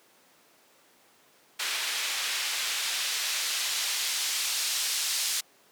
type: noise with band-pass filter sweep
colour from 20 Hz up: white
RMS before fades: -30 dBFS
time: 1.59-5.41 s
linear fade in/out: 10 ms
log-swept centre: 2500 to 5000 Hz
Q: 0.8
effects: pink hiss -60 dBFS RMS until 5.71 s + high-pass 300 Hz 12 dB/octave